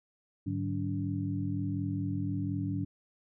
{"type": "tone cluster", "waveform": "sine", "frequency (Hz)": [102.6, 146.8, 188.1, 286.7], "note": ["G#2", "D3", "F#3", "D4"], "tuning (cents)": [-21, 0, 29, -42], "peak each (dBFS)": [-34, -38, -37, -35], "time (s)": [0.46, 2.85], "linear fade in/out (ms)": 10, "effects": []}